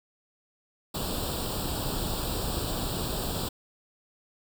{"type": "noise with comb filter", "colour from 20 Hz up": "pink", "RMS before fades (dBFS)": -31, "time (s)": [0.94, 3.49], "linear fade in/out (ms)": 10, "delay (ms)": 0.24, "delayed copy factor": 0.85, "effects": []}